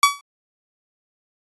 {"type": "tone with exponential decay", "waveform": "sawtooth", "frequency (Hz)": 1138, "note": "C#6", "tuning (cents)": 45, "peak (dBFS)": -3, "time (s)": [0.03, 0.21], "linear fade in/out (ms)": 2, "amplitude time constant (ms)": 38, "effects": ["AAC 32 kbps"]}